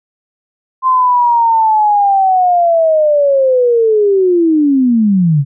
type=linear sweep; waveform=sine; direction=down; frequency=1046.5 to 133.6 Hz; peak=-7 dBFS; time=0.82-5.45 s; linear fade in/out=50 ms; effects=none